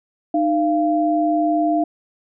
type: tone pair together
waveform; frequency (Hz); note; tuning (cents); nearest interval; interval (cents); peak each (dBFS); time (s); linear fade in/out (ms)
sine; 306.5 / 688.1; D#4 / F5; -26 / -26; octave + major second; 1400; -18; 0.34-1.84; 5
effects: none